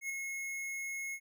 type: tone with ADSR envelope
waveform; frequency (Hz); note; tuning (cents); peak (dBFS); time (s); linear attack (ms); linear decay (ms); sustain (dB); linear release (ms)
square; 2171; C#7; -37; -34; 0.01-1.2; 85; 7; -4; 64
effects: none